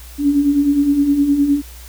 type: beating tone pair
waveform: sine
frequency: 277.2 / 286.9 Hz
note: C#4 / D4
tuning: 0 / -40 cents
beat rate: 9.7 Hz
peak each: -20 / -12 dBFS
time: 0.18-1.62 s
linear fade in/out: 50 ms
effects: added 60 Hz sine -35 dBFS peak until 1.88 s + white hiss -41 dBFS RMS until 1.88 s